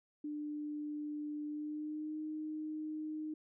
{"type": "tone with pitch glide", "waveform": "sine", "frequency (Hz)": [297.9, 308.6], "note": ["D4", "D#4"], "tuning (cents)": [25, -14], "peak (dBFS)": -38, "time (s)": [0.24, 3.34], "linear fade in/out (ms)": 5, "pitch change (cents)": 61, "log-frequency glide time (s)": [1.47, 2.19], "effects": []}